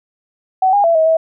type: tone with pitch steps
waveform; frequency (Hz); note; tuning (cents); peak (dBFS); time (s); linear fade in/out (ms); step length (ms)
sine; 754 / 813 / 670 / 638 / 647; F#5 / G#5 / E5 / D#5 / E5; +32 / -37 / +28 / +43 / -32; -9; 0.62-1.17; 5; 110
effects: none